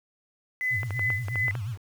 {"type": "tone with tremolo", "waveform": "sine", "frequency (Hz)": 2015, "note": "B6", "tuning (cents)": 34, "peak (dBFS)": -23, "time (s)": [0.61, 1.51], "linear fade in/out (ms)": 0, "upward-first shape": "sine", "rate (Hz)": 2.7, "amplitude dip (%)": 95}
{"type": "tone with vibrato", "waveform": "sine", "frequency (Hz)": 110, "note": "A2", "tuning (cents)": 0, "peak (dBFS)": -29, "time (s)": [0.7, 1.78], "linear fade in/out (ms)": 50, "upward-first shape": "sine", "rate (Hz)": 8.3, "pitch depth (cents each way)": 240}
{"type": "clicks", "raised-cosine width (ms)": 0.5, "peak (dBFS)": -20, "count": 8, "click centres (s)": [0.832, 0.907, 0.994, 1.103, 1.284, 1.357, 1.482, 1.553]}
{"effects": ["8-bit"]}